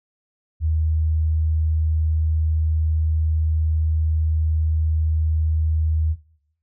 sine tone, 78.8 Hz, D#2, 23 cents sharp, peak -17 dBFS, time 0.6-6.16 s, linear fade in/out 50 ms, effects noise-tail reverb RT60 0.7 s tail -19 dB re dry

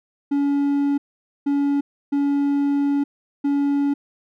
triangle tone bursts at uneven times, 283.2 Hz, C#4, 37 cents sharp, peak -15 dBFS, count 4, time 0.31-0.98 / 1.46-1.81 / 2.12-3.04 / 3.44-3.94 s, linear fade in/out 10 ms, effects none

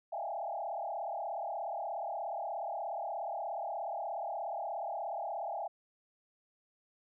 sine tone with frequency modulation, 741 Hz, F#5, 2 cents sharp, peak -35 dBFS, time 0.12-5.68 s, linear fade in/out 10 ms, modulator 36.8 Hz, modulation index 2.9, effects none

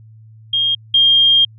sine tone pair in turn, 3230 / 3215 Hz, G#7 / G7, -49 / +43 cents, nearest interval unison, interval 8 cents, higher first, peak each -13 / -8 dBFS, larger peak second, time 0.53-0.75 / 0.94-1.45 s, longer second, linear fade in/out 5 ms, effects added 110 Hz sine -39 dBFS peak until 1.58 s

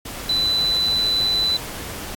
sine tone in noise, 3995 Hz, B7, 19 cents sharp, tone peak -17 dBFS, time 0.29-1.57 s, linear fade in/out 5 ms, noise pink, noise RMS -32 dBFS, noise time 0.05-2.15 s, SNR +12 dB, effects AAC 64 kbps

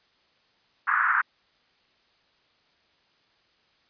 white band-pass noise, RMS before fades -23 dBFS, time 0.87-1.22 s, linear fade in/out 10 ms, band 1100 to 1700 Hz, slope 48 dB/octave, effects white hiss -65 dBFS RMS until 3.89 s + resampled to 11025 Hz

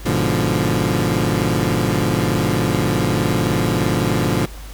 20% pulse chord, G# diminished seventh, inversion none, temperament equal, 103.83 / 123.47 / 146.83 / 174.61 Hz, G#2 / B2 / D3 / F3, 0 / 0 / 0 / 0 cents, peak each -17 dBFS, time 0.05-4.46 s, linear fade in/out 10 ms, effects added 50 Hz sine -32 dBFS peak until 4.73 s + pink hiss -40 dBFS RMS until 4.73 s

